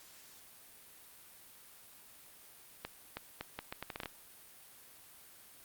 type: accelerating click train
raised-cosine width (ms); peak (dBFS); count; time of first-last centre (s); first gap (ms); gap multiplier
0.3; -23; 11; 2.85-4.058; 320; 0.75
effects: white hiss -57 dBFS RMS until 5.64 s + Opus 48 kbps